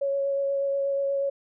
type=tone with vibrato; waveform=sine; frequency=554.4 Hz; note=C#5; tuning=in tune; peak=-23 dBFS; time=0.01-1.3 s; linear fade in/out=10 ms; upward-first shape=sine; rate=8.3 Hz; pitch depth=11 cents each way; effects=none